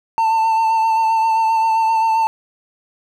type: tone with vibrato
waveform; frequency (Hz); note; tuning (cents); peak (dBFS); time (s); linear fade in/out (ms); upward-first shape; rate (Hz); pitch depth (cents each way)
triangle; 894; A5; +27; -11; 0.18-2.27; 0; sine; 7.6; 24
effects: none